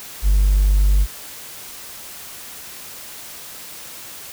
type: tone with hard clipping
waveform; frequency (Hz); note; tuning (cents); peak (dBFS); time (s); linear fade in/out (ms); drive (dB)
triangle; 49.31; G1; +11; -11; 0.22-1.07; 50; 2
effects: white hiss -36 dBFS RMS until 4.32 s